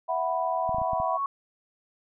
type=chord; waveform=sine; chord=E suspended second; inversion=none; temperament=equal; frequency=659.3 / 740 / 987.8 Hz; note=E5 / F#5 / B5; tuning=0 / 0 / 0 cents; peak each=-29 dBFS; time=0.08-1.18 s; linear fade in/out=20 ms
type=tone with exponential growth; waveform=sine; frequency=1108.7 Hz; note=C#6; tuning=in tune; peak=-24 dBFS; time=0.34-1.26 s; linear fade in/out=2 ms; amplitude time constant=200 ms
type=clicks; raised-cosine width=5 ms; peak=-26 dBFS; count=6; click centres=0.693 / 0.746 / 0.784 / 0.817 / 0.933 / 1.001 s
effects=none